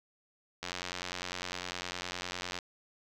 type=click train; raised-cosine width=0.2 ms; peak=-19 dBFS; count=177; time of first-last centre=0.63-2.588 s; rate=89.9 Hz; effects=none